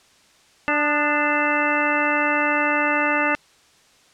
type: harmonic tone with a mistuned harmonic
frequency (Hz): 294.4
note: D4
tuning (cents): +4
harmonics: 1 / 2 / 3 / 4 / 5 / 6 / 7 / 9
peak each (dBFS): -26 / -26 / -26 / -26 / -26 / -26 / -26 / -26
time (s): 0.68-3.35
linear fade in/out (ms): 0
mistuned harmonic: 4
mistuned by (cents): +53
effects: white hiss -55 dBFS RMS until 4.13 s + low-pass 7000 Hz 12 dB/octave